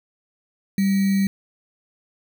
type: tone with sample-and-hold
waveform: sine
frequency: 195.5 Hz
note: G3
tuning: 4 cents flat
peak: -16 dBFS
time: 0.78-1.27 s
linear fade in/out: 2 ms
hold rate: 2100 Hz
effects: none